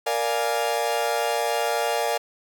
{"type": "chord", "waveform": "40% pulse", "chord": "Bb dominant seventh", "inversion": "none", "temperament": "equal", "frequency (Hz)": [466.2, 587.3, 698.5, 830.6], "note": ["Bb4", "D5", "F5", "Ab5"], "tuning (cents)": [0, 0, 0, 0], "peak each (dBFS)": -27, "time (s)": [0.06, 2.18], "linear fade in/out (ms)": 10, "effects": []}